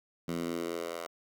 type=tone with high-pass filter sweep; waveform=10% pulse; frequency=84.6 Hz; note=E2; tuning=45 cents sharp; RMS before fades=-36 dBFS; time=0.28-1.07 s; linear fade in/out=5 ms; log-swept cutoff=180 to 710 Hz; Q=1.9; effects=none